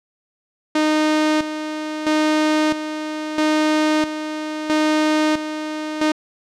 sawtooth tone with tremolo, 307.8 Hz, D#4, 19 cents flat, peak -11 dBFS, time 0.75-6.12 s, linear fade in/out 5 ms, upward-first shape square, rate 0.76 Hz, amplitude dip 65%, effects low-pass 6000 Hz 12 dB/octave

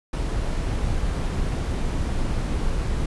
brown noise, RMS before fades -24 dBFS, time 0.13-3.06 s, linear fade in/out 5 ms, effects resampled to 24000 Hz

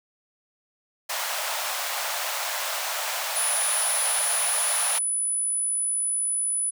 pink high-pass noise, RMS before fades -29 dBFS, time 1.09-4.99 s, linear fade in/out 10 ms, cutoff 590 Hz, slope 48 dB/octave
sine tone, 9956 Hz, D#9, in tune, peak -23 dBFS, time 3.35-6.71 s, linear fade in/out 20 ms
effects none

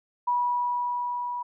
sine tone with level ramp, 974 Hz, B5, 24 cents flat, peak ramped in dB -21 to -29 dBFS, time 0.27-1.43 s, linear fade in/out 10 ms, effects none

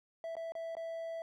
triangle tone with dropouts, 659.3 Hz, E5, in tune, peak -36 dBFS, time 0.24-1.22 s, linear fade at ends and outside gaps 1 ms, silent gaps 0.354-0.367 / 0.521-0.552 / 0.752-0.768 s, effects none

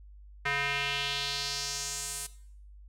square tone with band-pass filter sweep, 141.4 Hz, C#3, 35 cents sharp, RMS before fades -33 dBFS, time 0.45-2.27 s, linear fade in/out 10 ms, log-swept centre 1900 to 9500 Hz, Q 2.3, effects noise-tail reverb RT60 0.6 s tail -17 dB re dry + added 50 Hz sine -48 dBFS peak until 2.88 s

